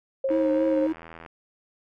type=tone with tremolo; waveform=sine; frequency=536 Hz; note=C5; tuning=42 cents sharp; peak=-21 dBFS; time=0.24-0.87 s; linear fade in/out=5 ms; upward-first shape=sine; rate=19 Hz; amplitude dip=25%
type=click train; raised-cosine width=0.5 ms; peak=-27 dBFS; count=81; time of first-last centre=0.29-1.262 s; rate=82.3 Hz
type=tone with vibrato; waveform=triangle; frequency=314.6 Hz; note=D#4; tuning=19 cents sharp; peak=-21 dBFS; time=0.3-0.93 s; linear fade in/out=10 ms; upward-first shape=triangle; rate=3.5 Hz; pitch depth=48 cents each way
effects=none